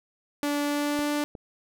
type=tone with pitch glide; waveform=sawtooth; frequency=290 to 294 Hz; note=D4 to D4; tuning=-22 to +2 cents; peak=-21 dBFS; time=0.43-1.24 s; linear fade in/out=0 ms; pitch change=+24 cents; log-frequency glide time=0.64-1.12 s
type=clicks; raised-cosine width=2 ms; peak=-26 dBFS; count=2; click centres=0.991 / 1.352 s
effects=none